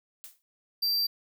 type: noise with exponential decay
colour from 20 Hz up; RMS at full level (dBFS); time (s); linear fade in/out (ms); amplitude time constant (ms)
blue; -41; 0.24-0.42; 0; 39
type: tone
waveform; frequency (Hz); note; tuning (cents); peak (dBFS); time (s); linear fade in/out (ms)
square; 4699; D8; 0; -25; 0.82-1.07; 10
effects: none